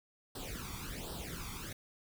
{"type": "noise with flanger", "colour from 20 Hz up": "pink", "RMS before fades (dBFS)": -43, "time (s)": [0.35, 1.73], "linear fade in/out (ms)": 5, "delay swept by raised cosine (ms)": [0.22, 0.89], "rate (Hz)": 1.3, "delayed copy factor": 0.8, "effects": []}